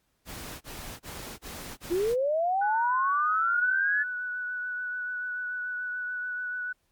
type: noise bursts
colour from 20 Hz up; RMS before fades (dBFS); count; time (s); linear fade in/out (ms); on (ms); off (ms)
pink; -40; 5; 0.25-2.162; 50; 360; 28
type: linear sweep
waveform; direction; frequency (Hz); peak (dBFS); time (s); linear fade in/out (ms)
sine; up; 331.6 to 1736; -23; 1.9-4.04; 20
type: tone with vibrato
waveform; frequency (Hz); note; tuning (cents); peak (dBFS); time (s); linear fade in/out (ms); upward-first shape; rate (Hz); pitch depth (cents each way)
sine; 1480; F#6; 0; -30; 2.61-6.73; 10; triangle; 6.9; 18
effects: pink hiss -73 dBFS RMS until 6.91 s + MP3 96 kbps